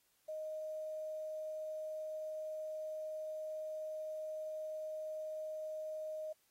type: tone with quantisation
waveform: sine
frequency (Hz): 622.3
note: D#5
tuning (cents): 0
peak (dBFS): -40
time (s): 0.28-6.33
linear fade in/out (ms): 10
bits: 11
effects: white hiss -75 dBFS RMS until 6.5 s + AAC 48 kbps